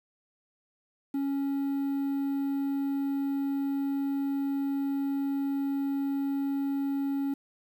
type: tone with quantisation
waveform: triangle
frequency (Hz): 277.2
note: C#4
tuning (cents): 0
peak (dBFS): -25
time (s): 1.14-7.34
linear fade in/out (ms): 5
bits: 9
effects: none